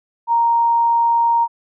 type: tone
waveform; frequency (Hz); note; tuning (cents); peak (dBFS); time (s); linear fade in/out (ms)
sine; 932.3; A#5; 0; -12; 0.27-1.48; 50
effects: none